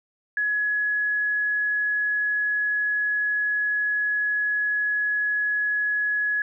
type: tone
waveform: sine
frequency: 1686 Hz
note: G#6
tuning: 26 cents sharp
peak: -21 dBFS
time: 0.37-6.42 s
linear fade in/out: 2 ms
effects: none